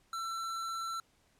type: tone with hard clipping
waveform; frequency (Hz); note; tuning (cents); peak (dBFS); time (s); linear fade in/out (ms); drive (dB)
sine; 1342; E6; +31; -37; 0.13-1; 2; 18
effects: pink hiss -70 dBFS RMS until 1.39 s + low-pass 11000 Hz 12 dB/octave